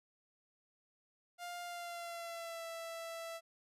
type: tone with pitch glide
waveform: sawtooth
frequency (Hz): 702 to 662.6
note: F5 to E5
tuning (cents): +9 to +9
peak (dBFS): -39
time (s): 1.38-3.41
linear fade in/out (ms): 50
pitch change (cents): -100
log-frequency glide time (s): 1.63-2.65
effects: resampled to 32000 Hz